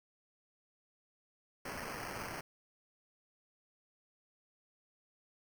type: noise with sample-and-hold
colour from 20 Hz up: white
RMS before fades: -43 dBFS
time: 1.65-2.41 s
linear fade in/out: 5 ms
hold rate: 3675 Hz
effects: none